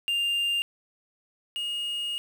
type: tone pair in turn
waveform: triangle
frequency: 2800 / 2860 Hz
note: F7 / F7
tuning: +4 / +41 cents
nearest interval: unison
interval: 37 cents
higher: second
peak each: -22 / -27 dBFS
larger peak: first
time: 0.08-0.62 / 1.56-2.18 s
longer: second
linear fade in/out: 0 ms
effects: 8-bit